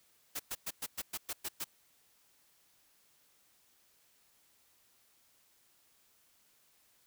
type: noise bursts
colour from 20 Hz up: white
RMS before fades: -38 dBFS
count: 9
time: 0.35-1.644 s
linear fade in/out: 10 ms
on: 46 ms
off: 110 ms
effects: white hiss -69 dBFS RMS until 7.06 s